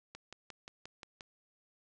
click train, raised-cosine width 0.2 ms, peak -29 dBFS, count 7, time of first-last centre 0.15-1.208 s, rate 5.67 Hz, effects resampled to 22050 Hz

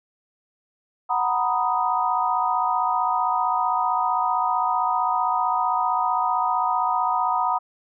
sine chord, B major seventh, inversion second, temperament equal, 740 / 932.3 / 987.8 / 1244.5 Hz, F#5 / A#5 / B5 / D#6, 0 / 0 / 0 / 0 cents, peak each -25 dBFS, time 1.09-7.59 s, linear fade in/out 20 ms, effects none

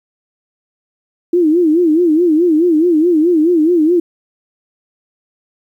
sine tone with vibrato, 329.6 Hz, E4, in tune, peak -8 dBFS, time 1.33-4 s, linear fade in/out 5 ms, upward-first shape sine, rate 4.7 Hz, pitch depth 150 cents each way, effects 8-bit

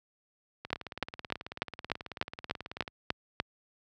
two click trains, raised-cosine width 0.3 ms, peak -12 / -23 dBFS, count 10 / 42, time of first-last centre 0.73-3.401 / 0.65-2.878 s, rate 3.37 / 18.4 Hz, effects high-pass 60 Hz 12 dB/octave

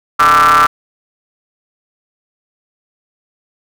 45% pulse ring-modulated tone, 82.41 Hz, E2, in tune, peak -3 dBFS, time 0.19-0.67 s, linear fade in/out 10 ms, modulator 1260 Hz, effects none

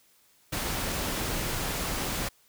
pink noise, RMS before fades -31 dBFS, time 0.52-2.29 s, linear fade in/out 10 ms, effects white hiss -63 dBFS RMS until 2.48 s

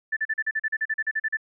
sine tone bursts, 1760 Hz, A6, in tune, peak -22 dBFS, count 15, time 0.12-1.371 s, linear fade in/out 10 ms, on 47 ms, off 39 ms, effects none

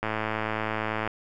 click train, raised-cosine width 0.5 ms, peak -13 dBFS, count 115, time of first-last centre 0.03-1.076 s, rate 109 Hz, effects none

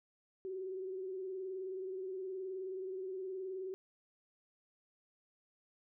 sine tone with vibrato, 377 Hz, F#4, 32 cents sharp, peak -39 dBFS, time 0.45-3.74 s, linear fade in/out 0 ms, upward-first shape sine, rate 19 Hz, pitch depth 44 cents each way, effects none

